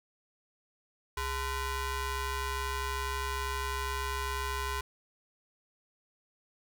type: ring-modulated tone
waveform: sawtooth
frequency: 477.8 Hz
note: A#4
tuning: 43 cents sharp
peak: -25 dBFS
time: 1.17-4.81 s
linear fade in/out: 5 ms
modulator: 544 Hz
effects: none